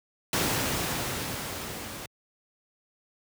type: noise with level ramp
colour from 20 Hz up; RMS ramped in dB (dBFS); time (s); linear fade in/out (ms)
pink; -25 to -39; 0.33-2.06; 2
effects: high-pass 80 Hz 12 dB/octave